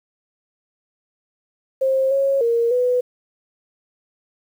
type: tone with pitch steps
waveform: sine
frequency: 531 / 548 / 466.7 / 496.6 Hz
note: C5 / C#5 / A#4 / B4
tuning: +25 / -20 / +2 / +9 cents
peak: -15 dBFS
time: 1.81-3.01 s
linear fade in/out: 10 ms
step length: 300 ms
effects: 8-bit

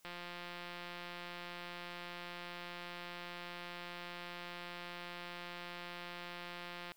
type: click train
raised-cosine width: 0.3 ms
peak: -30 dBFS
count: 1203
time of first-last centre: 0.05-6.919 s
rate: 175 Hz
effects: white hiss -69 dBFS RMS until 6.96 s

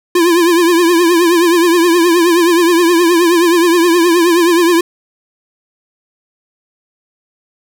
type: tone with vibrato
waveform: square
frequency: 342.7 Hz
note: F4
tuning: 33 cents flat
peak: -8 dBFS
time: 0.15-4.81 s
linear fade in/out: 5 ms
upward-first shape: triangle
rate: 9.5 Hz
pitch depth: 99 cents each way
effects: none

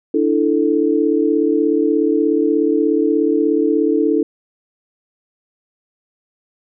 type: chord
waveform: sine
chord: D suspended second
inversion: none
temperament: just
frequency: 293.7 / 330.4 / 440.5 Hz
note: D4 / E4 / A4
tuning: 0 / +4 / +2 cents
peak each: -17 dBFS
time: 0.14-4.23 s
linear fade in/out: 5 ms
effects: none

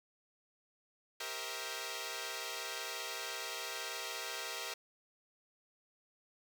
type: chord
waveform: 5% pulse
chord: C dominant seventh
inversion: second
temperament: equal with one note detuned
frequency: 392 / 466.2 / 523.3 / 647.6 Hz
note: G4 / Bb4 / C5 / E5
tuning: 0 / 0 / 0 / -31 cents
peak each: -36 / -32 / -36 / -33 dBFS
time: 1.2-4.74 s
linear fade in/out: 5 ms
effects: none

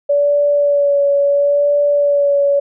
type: tone with vibrato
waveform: sine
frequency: 572 Hz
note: D5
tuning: 46 cents flat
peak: -10 dBFS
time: 0.09-2.6 s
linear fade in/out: 10 ms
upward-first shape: sine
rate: 0.73 Hz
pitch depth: 21 cents each way
effects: none

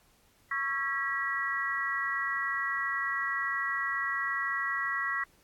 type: tone cluster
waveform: sine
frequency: 1112 / 1341 / 1633 / 1933 Hz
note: C#6 / E6 / G#6 / B6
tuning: +5 / +29 / -30 / -38 cents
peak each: -35 / -38 / -37 / -31 dBFS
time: 0.51-5.24 s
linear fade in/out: 5 ms
effects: pink hiss -65 dBFS RMS until 5.43 s + AAC 64 kbps

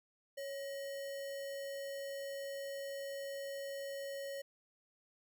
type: tone with sample-and-hold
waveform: sine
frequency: 554.4 Hz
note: C#5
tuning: in tune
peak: -40 dBFS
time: 0.37-4.42 s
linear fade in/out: 10 ms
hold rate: 2450 Hz
effects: none

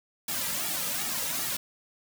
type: noise with flanger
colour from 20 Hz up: white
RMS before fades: -31 dBFS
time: 0.28-1.57 s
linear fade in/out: 5 ms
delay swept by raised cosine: 1.9 to 2.77 ms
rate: 2.6 Hz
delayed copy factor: -0.9
effects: none

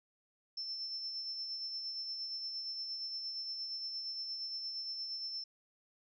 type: tone with tremolo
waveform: sine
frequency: 5330 Hz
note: E8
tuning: 18 cents sharp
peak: -37 dBFS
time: 0.57-5.44 s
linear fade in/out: 5 ms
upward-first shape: sine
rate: 8.6 Hz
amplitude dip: 35%
effects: none

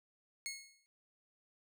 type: tone with exponential decay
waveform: 15% pulse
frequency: 2175 Hz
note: C#7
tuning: 33 cents flat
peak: -31 dBFS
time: 0.46-0.86 s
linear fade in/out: 0 ms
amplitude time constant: 86 ms
effects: none

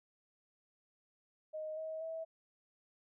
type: tone with pitch steps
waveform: sine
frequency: 622.3 / 635.4 / 648.7 Hz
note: D#5 / D#5 / E5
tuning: 0 / +36 / -28 cents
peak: -39 dBFS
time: 1.53-2.25 s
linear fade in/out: 20 ms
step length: 240 ms
effects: none

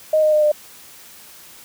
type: tone with pitch steps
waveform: sine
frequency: 622.3 / 614.8 / 607.4 / 600.1 Hz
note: D#5 / D#5 / D#5 / D5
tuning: 0 / -21 / -42 / +37 cents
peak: -12 dBFS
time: 0.13-0.518 s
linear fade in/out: 5 ms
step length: 97 ms
effects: white hiss -43 dBFS RMS until 1.64 s + high-pass 60 Hz 12 dB/octave

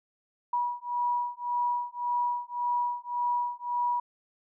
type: beating tone pair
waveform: sine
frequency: 968 / 969.8 Hz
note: B5 / B5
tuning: -35 / -32 cents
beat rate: 1.8 Hz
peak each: -30 dBFS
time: 0.53-4 s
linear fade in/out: 5 ms
effects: none

